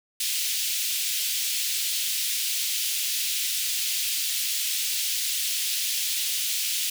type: high-pass noise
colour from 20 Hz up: pink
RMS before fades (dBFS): -27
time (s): 0.2-6.9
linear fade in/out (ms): 5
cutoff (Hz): 2800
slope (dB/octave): 24
effects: none